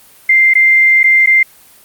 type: tone with dropouts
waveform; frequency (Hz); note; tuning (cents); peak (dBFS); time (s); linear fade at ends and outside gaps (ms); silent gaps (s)
sine; 2093; C7; 0; -5; 0.29-1.43; 5; 0.537-0.552 / 1.032-1.04 / 1.261-1.271
effects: white hiss -43 dBFS RMS until 1.84 s + Opus 32 kbps